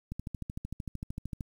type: click train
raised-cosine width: 5 ms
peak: -24 dBFS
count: 18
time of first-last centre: 0.12-1.408 s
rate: 13.2 Hz
effects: 9-bit